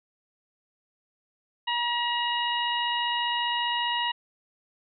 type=harmonic tone; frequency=955 Hz; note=A#5; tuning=42 cents sharp; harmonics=1 / 2 / 3 / 4; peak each=-28 / -32 / -29 / -36 dBFS; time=1.67-4.12 s; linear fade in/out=10 ms; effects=none